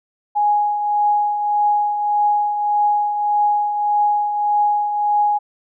sine tone with tremolo, 830.6 Hz, G#5, in tune, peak -12 dBFS, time 0.35-5.39 s, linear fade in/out 20 ms, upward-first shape triangle, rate 1.7 Hz, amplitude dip 55%, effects none

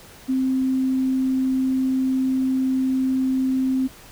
sine tone, 261.6 Hz, C4, in tune, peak -18 dBFS, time 0.28-3.88 s, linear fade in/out 20 ms, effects pink hiss -45 dBFS RMS until 4.11 s

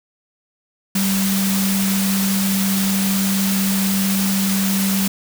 sine tone in noise, 194.3 Hz, G3, 15 cents flat, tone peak -17 dBFS, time 0.95-5.08 s, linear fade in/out 5 ms, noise white, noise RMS -23 dBFS, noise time 0.95-5.08 s, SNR +3 dB, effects none

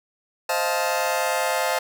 sawtooth chord, F dominant seventh, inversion second, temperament just, 523.8 / 628.6 / 698.5 / 873.1 Hz, C5 / Eb5 / F5 / A5, +2 / +18 / 0 / -14 cents, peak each -23 dBFS, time 0.49-1.79 s, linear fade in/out 5 ms, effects none

